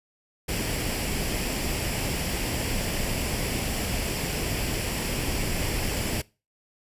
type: noise with comb filter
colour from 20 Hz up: pink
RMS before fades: -28 dBFS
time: 0.48-6.22 s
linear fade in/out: 10 ms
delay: 0.39 ms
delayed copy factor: +0.5
effects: noise-tail reverb RT60 0.3 s tail -22 dB re dry + resampled to 32000 Hz

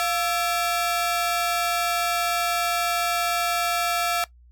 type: ring-modulated tone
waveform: sawtooth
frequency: 1013 Hz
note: B5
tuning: 44 cents sharp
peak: -15 dBFS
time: 0-4.24 s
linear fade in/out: 0 ms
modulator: 315 Hz
effects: noise-tail reverb RT60 0.1 s tail -18 dB re dry + added 60 Hz sine -49 dBFS peak until 4.51 s

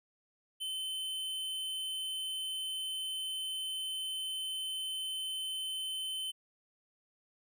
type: tone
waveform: square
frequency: 3064 Hz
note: G7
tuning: 40 cents flat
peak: -36 dBFS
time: 0.6-6.32 s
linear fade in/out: 20 ms
effects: none

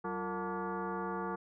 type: tone with frequency modulation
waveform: sine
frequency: 349 Hz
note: F4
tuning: 1 cent flat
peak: -34 dBFS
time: 0.04-1.36 s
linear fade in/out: 10 ms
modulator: 269 Hz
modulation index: 3.7
effects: none

